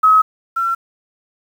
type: tone pair in turn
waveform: sine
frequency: 1278 / 1354 Hz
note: D#6 / E6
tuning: +46 / +46 cents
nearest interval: minor second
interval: 100 cents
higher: second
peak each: -7 / -15 dBFS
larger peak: first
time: 0.03-0.22 / 0.56-0.75 s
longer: neither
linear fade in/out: 10 ms
effects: 7-bit